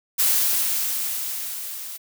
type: noise with level ramp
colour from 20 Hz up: blue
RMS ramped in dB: -18 to -35 dBFS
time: 0.18-1.98 s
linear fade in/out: 20 ms
effects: none